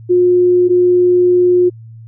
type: tone pair in turn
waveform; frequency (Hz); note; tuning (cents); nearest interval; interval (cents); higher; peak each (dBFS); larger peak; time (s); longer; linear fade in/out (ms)
sine; 358.2 / 358.2; F4 / F4; +44 / +44; unison; 0; neither; -7; neither; 0.09-0.69 / 0.69-1.7; second; 20
effects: added 113 Hz sine -32 dBFS peak until 2.07 s